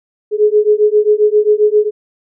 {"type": "beating tone pair", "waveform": "sine", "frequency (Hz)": [418.3, 425.8], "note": ["G#4", "G#4"], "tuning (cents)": [12, 43], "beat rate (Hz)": 7.5, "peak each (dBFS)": -11, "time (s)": [0.31, 1.91], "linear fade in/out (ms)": 50, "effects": []}